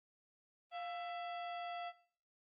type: harmonic tone with a mistuned harmonic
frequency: 665 Hz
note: E5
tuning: 15 cents sharp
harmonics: 1 / 2 / 3 / 4 / 5 / 7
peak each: -42 / -51 / -55 / -55 / -55 / -64 dBFS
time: 0.71-1.93 s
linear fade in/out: 50 ms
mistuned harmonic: 1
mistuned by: +88 cents
effects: noise-tail reverb RT60 0.5 s tail -17 dB re dry + Opus 24 kbps